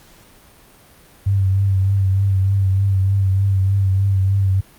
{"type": "tone with vibrato", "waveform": "sine", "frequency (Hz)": 97, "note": "G2", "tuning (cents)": -18, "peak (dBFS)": -13, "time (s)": [1.26, 4.61], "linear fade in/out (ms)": 10, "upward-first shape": "triangle", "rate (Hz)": 3.3, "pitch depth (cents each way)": 44, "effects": ["pink hiss -48 dBFS RMS until 4.78 s", "Opus 48 kbps"]}